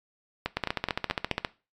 two click trains, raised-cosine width 0.3 ms, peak -10 / -11 dBFS, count 14 / 5, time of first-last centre 0.57-1.448 / 0.46-1.313 s, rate 14.8 / 4.69 Hz, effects noise-tail reverb RT60 0.3 s tail -18 dB re dry + MP3 96 kbps

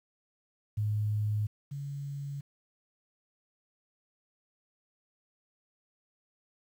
sine tone pair in turn, 105.7 / 141.09 Hz, G#2 / C#3, +31 / +31 cents, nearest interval perfect fourth, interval 500 cents, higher second, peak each -27 / -35 dBFS, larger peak first, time 0.77-1.47 / 1.71-2.41 s, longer neither, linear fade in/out 10 ms, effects 10-bit

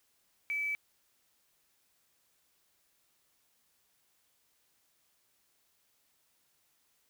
sine tone with quantisation, 2302 Hz, D7, 35 cents flat, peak -31 dBFS, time 0.5-0.75 s, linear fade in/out 0 ms, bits 9, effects white hiss -73 dBFS RMS until 7.09 s

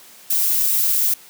violet noise, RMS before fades -18 dBFS, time 0.3-1.14 s, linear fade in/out 5 ms, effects white hiss -45 dBFS RMS until 1.29 s + high-pass 150 Hz 12 dB/octave

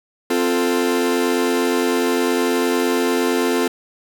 40% pulse chord, F major, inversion second, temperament equal with one note detuned, 260.4 / 349.2 / 440 Hz, C4 / F4 / A4, -8 / 0 / 0 cents, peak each -20 dBFS, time 0.3-3.68 s, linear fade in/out 5 ms, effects none

